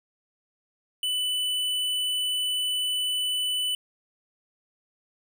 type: tone with tanh clipping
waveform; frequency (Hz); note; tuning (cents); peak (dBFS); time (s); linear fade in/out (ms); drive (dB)
sine; 2988; F#7; +16; -26; 1.03-3.75; 2; 15
effects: none